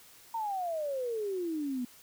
sine exponential sweep, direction down, 931 to 240.2 Hz, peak -31 dBFS, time 0.34-1.85 s, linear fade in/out 5 ms, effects white hiss -56 dBFS RMS until 2.02 s

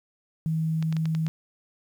sine tone, 160 Hz, D#3, 49 cents sharp, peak -23 dBFS, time 0.46-1.28 s, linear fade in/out 0 ms
clicks, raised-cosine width 0.2 ms, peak -21 dBFS, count 6, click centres 0.826 / 0.926 / 0.967 / 1.056 / 1.15 / 1.266 s
effects 9-bit

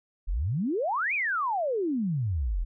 sine exponential two-way sweep, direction up then down, 36.48 to 2552 to 36.48 Hz, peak -25 dBFS, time 0.27-2.65 s, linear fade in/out 20 ms, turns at 1.14 s, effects none

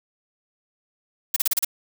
blue noise bursts, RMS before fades -20 dBFS, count 6, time 1.34-1.648 s, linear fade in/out 5 ms, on 23 ms, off 34 ms, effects none

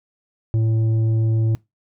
sine tone with tanh clipping, 111.6 Hz, A2, 25 cents sharp, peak -17 dBFS, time 0.54-1.55 s, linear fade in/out 0 ms, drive 7 dB, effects noise-tail reverb RT60 0.2 s tail -23 dB re dry

